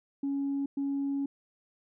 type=tone bursts at uneven times; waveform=sine; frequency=278.3 Hz; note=C#4; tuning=7 cents sharp; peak=-27 dBFS; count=2; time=0.23-0.66 / 0.77-1.26 s; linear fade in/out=5 ms; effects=tanh soft clip ceiling -25 dBFS